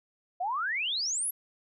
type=exponential sweep; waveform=sine; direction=up; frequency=683 to 11840 Hz; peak=-28 dBFS; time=0.4-1.31 s; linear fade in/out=10 ms; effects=none